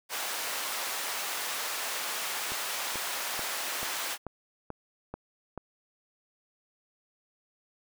pink high-pass noise, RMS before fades -34 dBFS, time 0.09-4.18 s, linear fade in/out 50 ms, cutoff 800 Hz, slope 12 dB/octave
click train, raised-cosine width 1 ms, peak -23 dBFS, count 8, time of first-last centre 2.52-5.577 s, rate 2.29 Hz
effects none

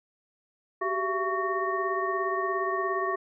sine tone cluster, 380.1 / 397.2 / 672 / 1118 / 1837 Hz, F#4 / G4 / E5 / C#6 / A#6, +47 / +23 / +33 / +14 / -26 cents, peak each -31 / -37 / -34 / -29 / -35 dBFS, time 0.81-3.16 s, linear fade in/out 10 ms, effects none

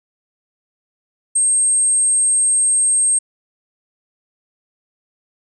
sine tone, 8440 Hz, C9, 14 cents sharp, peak -12 dBFS, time 1.35-3.19 s, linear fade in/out 10 ms, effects none

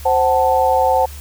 sine chord, F# diminished, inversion second, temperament equal with one note detuned, 523.3 / 748.6 / 880 Hz, C5 / F#5 / A5, 0 / +20 / 0 cents, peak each -16 dBFS, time 0.05-1.06 s, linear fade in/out 10 ms, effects added 72 Hz sine -31 dBFS peak until 1.2 s + white hiss -39 dBFS RMS until 1.2 s

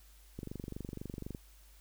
click train, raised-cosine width 3 ms, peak -28 dBFS, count 24, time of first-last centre 0.39-1.348 s, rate 24 Hz, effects added 50 Hz sine -57 dBFS peak until 1.8 s + white hiss -64 dBFS RMS until 1.8 s

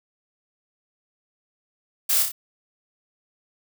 blue noise with echo, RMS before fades -21 dBFS, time 2.09-2.23 s, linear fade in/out 10 ms, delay 30 ms, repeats 3, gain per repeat -4 dB, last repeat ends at 2.32 s, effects none

